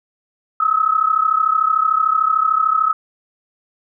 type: tone pair together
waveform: sine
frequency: 1266.6 / 1300 Hz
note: D#6 / E6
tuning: +30 / -24 cents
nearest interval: unison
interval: 46 cents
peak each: -16 dBFS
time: 0.6-2.93 s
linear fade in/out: 5 ms
effects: none